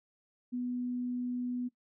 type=tone; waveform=sine; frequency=246.9 Hz; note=B3; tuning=in tune; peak=-32 dBFS; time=0.52-1.69 s; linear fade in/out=20 ms; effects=noise-tail reverb RT60 0.1 s tail -17 dB re dry